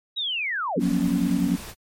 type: linear sweep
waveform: sine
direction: down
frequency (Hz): 3900 to 198.9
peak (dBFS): -24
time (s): 0.16-0.82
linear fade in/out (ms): 20
type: chord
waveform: sine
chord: Gb major seventh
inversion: third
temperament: equal with one note detuned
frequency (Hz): 174.61 / 185 / 237.7 / 277.2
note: F3 / Gb3 / Bb3 / Db4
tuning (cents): 0 / 0 / +34 / 0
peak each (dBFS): -27 / -25 / -25 / -24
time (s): 0.76-1.57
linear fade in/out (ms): 20
type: noise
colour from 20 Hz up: pink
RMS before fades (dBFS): -38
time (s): 0.79-1.75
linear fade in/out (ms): 50
effects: MP3 64 kbps